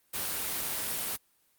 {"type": "noise", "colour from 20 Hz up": "white", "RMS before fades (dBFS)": -33, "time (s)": [0.13, 1.17], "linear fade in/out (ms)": 20, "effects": ["white hiss -69 dBFS RMS until 1.58 s", "Opus 32 kbps"]}